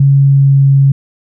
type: tone with pitch glide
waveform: sine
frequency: 138.59 to 137.55 Hz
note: C#3 to C#3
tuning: 0 to -13 cents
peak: -4 dBFS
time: 0-0.92 s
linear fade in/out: 5 ms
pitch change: -13 cents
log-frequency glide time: 0.15-0.69 s
effects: none